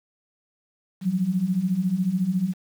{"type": "beating tone pair", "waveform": "sine", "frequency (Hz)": [174.61, 188.61], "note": ["F3", "F#3"], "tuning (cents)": [0, 33], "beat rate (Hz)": 14, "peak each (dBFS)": [-26, -22], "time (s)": [1.01, 2.54], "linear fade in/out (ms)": 50, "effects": ["8-bit"]}